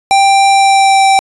square tone with pitch glide, 787 to 778.9 Hz, G5 to G5, +7 to -11 cents, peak -6 dBFS, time 0.11-1.19 s, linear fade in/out 0 ms, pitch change -18 cents, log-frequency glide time 0.5-1.04 s, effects resampled to 24000 Hz

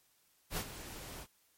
pink noise with ADSR envelope, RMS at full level -35 dBFS, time 0.5-1.27 s, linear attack 74 ms, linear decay 67 ms, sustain -12 dB, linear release 57 ms, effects white hiss -71 dBFS RMS until 1.57 s + MP3 64 kbps

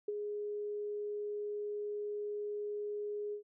sine tone with ADSR envelope, 415.3 Hz, G#4, in tune, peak -31 dBFS, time 0.08-3.43 s, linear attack 5 ms, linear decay 25 ms, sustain -5 dB, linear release 100 ms, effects none

